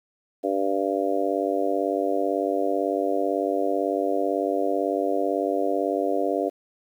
harmonic tone, 98 Hz, G2, in tune, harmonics 3 / 4 / 5 / 6 / 7, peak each -28 / -28 / -28 / -28 / -28 dBFS, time 0.43-6.5 s, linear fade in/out 20 ms, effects 9-bit

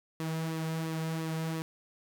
sawtooth tone with flanger, 161.1 Hz, E3, 39 cents flat, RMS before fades -34 dBFS, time 0.2-1.62 s, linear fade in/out 0 ms, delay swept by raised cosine 1.3 to 3.6 ms, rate 2.9 Hz, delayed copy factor -0.5, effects none

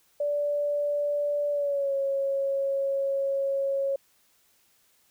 sine tone with pitch glide, 582 to 549.3 Hz, D5 to C#5, -16 to -16 cents, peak -24 dBFS, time 0.2-3.96 s, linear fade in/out 5 ms, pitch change -100 cents, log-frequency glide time 1.51-1.94 s, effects white hiss -65 dBFS RMS until 5.1 s

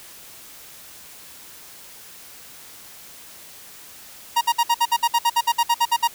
45% pulse tone bursts, 941 Hz, A#5, 16 cents sharp, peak -15 dBFS, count 16, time 4.36-6.077 s, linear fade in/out 10 ms, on 52 ms, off 59 ms, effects white hiss -43 dBFS RMS until 6.14 s

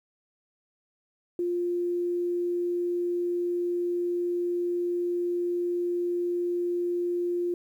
sine tone, 350.7 Hz, F4, 7 cents sharp, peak -25 dBFS, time 1.39-7.54 s, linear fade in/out 2 ms, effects 10-bit

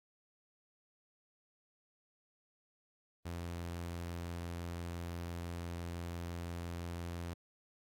sawtooth tone, 85.9 Hz, F2, 28 cents flat, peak -36 dBFS, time 3.25-7.34 s, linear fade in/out 10 ms, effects AAC 64 kbps

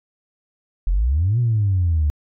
sine exponential two-way sweep, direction up then down, 40.12 to 123.47 to 72.3 Hz, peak -14 dBFS, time 0.87-2.1 s, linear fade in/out 0 ms, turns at 1.39 s, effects tanh soft clip ceiling -11 dBFS

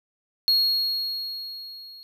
triangle tone with level ramp, 4300 Hz, C8, 47 cents sharp, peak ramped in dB -15 to -41 dBFS, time 0.48-2.03 s, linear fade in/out 0 ms, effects none

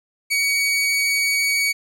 sawtooth tone, 2253 Hz, C#7, 28 cents sharp, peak -14 dBFS, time 0.3-1.73 s, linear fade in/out 20 ms, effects low-pass 12000 Hz 12 dB/octave + 9-bit

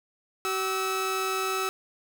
sawtooth tone pair together, 380.7 / 1301.4 Hz, F#4 / E6, +49 / -23 cents, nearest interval octave + major sixth, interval 2128 cents, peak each -26 / -25 dBFS, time 0.45-1.69 s, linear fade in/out 0 ms, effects none

